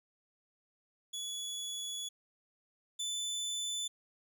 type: tone pair in turn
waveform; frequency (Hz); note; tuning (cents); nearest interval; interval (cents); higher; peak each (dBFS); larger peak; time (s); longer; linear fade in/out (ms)
25% pulse; 3398 / 3506; G#7 / A7; +39 / -7; minor second; 54; second; -34 / -31; second; 1.13-2.09 / 2.99-3.88; first; 10
effects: none